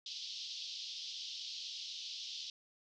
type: band-pass noise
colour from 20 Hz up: pink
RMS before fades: -45 dBFS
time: 0.06-2.5 s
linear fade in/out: 2 ms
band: 3100 to 5500 Hz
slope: 48 dB/octave
effects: none